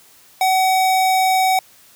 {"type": "tone", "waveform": "square", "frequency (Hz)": 754, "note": "F#5", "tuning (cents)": 32, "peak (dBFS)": -14, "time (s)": [0.41, 1.59], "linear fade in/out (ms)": 2, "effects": ["white hiss -49 dBFS RMS until 1.95 s", "high-pass 60 Hz 12 dB/octave"]}